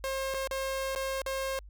sawtooth tone with dropouts, 535 Hz, C5, 38 cents sharp, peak -27 dBFS, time 0.04-1.59 s, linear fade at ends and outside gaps 0 ms, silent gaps 0.34-0.344 / 0.474-0.511 / 0.95-0.96 / 1.218-1.263 s, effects added 50 Hz sine -46 dBFS peak until 1.69 s

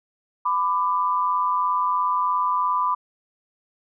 sine tone pair together, 1000 / 1183 Hz, B5 / D6, +21 / +12 cents, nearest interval minor third, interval 291 cents, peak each -21 / -23 dBFS, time 0.45-2.95 s, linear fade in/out 10 ms, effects none

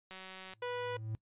click train, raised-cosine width 0.2 ms, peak -30 dBFS, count 81, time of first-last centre 0.11-0.536 s, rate 188 Hz
triangle tone with exponential growth, 110 Hz, A2, in tune, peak -32 dBFS, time 0.46-1.15 s, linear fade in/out 0 ms, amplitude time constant 150 ms
sawtooth tone, 490.7 Hz, B4, 11 cents flat, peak -32 dBFS, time 0.62-0.97 s, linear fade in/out 5 ms
effects noise-tail reverb RT60 0.1 s tail -21 dB re dry + resampled to 8000 Hz

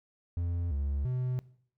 triangle tone with pitch steps, 86.3 / 70.4 / 126.6 Hz, F2 / C#2 / B2, -20 / +27 / +43 cents, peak -27 dBFS, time 0.37-1.39 s, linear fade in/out 0 ms, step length 340 ms, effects noise-tail reverb RT60 0.6 s tail -20 dB re dry

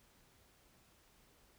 silence, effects pink hiss -68 dBFS RMS until 1.58 s

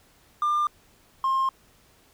triangle tone pair in turn, 1198 / 1063.6 Hz, D6 / C6, +34 / +28 cents, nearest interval major second, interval 206 cents, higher first, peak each -18 dBFS, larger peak neither, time 0.42-0.67 / 1.24-1.49 s, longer neither, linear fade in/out 2 ms, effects tanh soft clip ceiling -16 dBFS + pink hiss -59 dBFS RMS until 2.13 s

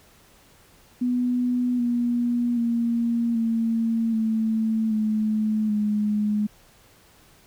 sine tone with pitch steps, 246.9 / 240.3 / 233.9 / 227.6 / 221.5 / 215.6 / 209.8 Hz, B3 / B3 / A#3 / A#3 / A3 / A3 / G#3, 0 / -47 / +6 / -41 / +12 / -35 / +18 cents, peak -20 dBFS, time 1.01-6.47 s, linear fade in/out 10 ms, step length 780 ms, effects pink hiss -55 dBFS RMS until 7.46 s

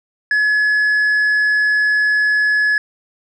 sine tone with tanh clipping, 1700 Hz, G#6, 40 cents sharp, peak -13 dBFS, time 0.31-2.78 s, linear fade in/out 2 ms, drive 3 dB, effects none

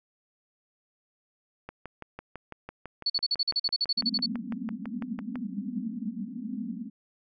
click train, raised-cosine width 0.5 ms, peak -24 dBFS, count 23, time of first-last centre 1.69-5.357 s, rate 6 Hz
sine tone bursts, 4435 Hz, C#8, in tune, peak -23 dBFS, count 15, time 3.06-4.261 s, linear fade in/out 5 ms, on 39 ms, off 44 ms
white band-pass noise, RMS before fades -35 dBFS, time 3.97-6.9 s, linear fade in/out 20 ms, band 190 to 260 Hz, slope 96 dB/octave
effects none

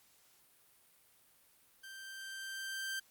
sawtooth tone with level ramp, 1568 Hz, G6, in tune, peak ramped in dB -45 to -33 dBFS, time 1.83-3 s, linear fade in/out 10 ms, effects white hiss -67 dBFS RMS until 3.1 s + Opus 48 kbps

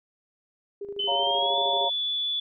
sine tone with tremolo, 403.1 Hz, G4, 48 cents sharp, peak -31 dBFS, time 0.81-1.88 s, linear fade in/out 5 ms, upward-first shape square, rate 13 Hz, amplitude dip 60%
sine tone with pitch glide, 3039 to 3451 Hz, F#7 to A7, +46 to -34 cents, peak -25 dBFS, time 0.99-2.4 s, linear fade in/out 5 ms, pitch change +220 cents, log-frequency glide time 1.14-1.56 s
sine chord, Bb minor, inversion first, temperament just, 559.4 / 699.2 / 932.3 Hz, Db5 / F5 / Bb5, +16 / +2 / 0 cents, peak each -30 / -28 / -28 dBFS, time 1.07-1.9 s, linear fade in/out 20 ms
effects none

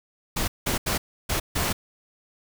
pink noise bursts at uneven times, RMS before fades -25 dBFS, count 5, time 0.36-0.48 / 0.66-0.78 / 0.86-0.98 / 1.29-1.4 / 1.55-1.73 s, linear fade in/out 10 ms, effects none

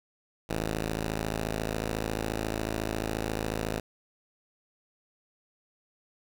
5% pulse tone pair together, 54.13 / 81.3 Hz, A1 / E2, -28 / -23 cents, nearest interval perfect fifth, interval 705 cents, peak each -19 / -28 dBFS, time 0.49-3.8 s, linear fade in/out 5 ms, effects none

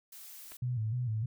blue noise, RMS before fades -49 dBFS, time 0.12-0.57 s, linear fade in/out 5 ms
clicks, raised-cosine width 0.3 ms, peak -35 dBFS, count 2, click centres 0.518 / 0.521 s
sine tone with vibrato, 116.54 Hz, A#2, in tune, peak -30 dBFS, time 0.62-1.26 s, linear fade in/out 5 ms, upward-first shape square, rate 3.3 Hz, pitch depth 110 cents each way
effects none

